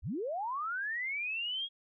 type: linear sweep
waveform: sine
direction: up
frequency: 40.97 to 3323 Hz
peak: -33 dBFS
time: 0.02-1.69 s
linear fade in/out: 50 ms
effects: none